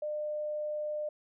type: tone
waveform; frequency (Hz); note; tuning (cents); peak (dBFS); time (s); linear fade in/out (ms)
sine; 602; D5; +43; -32; 0.02-1.09; 5
effects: none